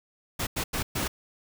pink noise bursts at uneven times, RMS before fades -29 dBFS, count 4, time 0.39-0.47 / 0.56-0.64 / 0.73-0.83 / 0.95-1.08 s, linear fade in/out 10 ms, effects none

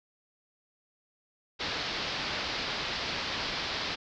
white low-pass noise, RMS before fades -34 dBFS, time 1.59-3.96 s, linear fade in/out 20 ms, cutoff 5000 Hz, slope 48 dB/octave, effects none

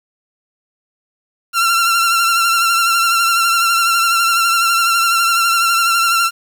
sawtooth tone with vibrato, 1365 Hz, F6, 40 cents flat, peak -8 dBFS, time 1.53-6.31 s, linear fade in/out 50 ms, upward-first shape triangle, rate 12 Hz, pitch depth 43 cents each way, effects 7-bit

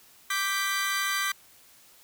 sawtooth chord, G major, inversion second, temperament equal, 1174.7 / 1568 / 1975.5 Hz, D6 / G6 / B6, 0 / 0 / 0 cents, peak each -27 dBFS, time 0.3-1.32 s, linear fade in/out 5 ms, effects white hiss -56 dBFS RMS until 2.03 s

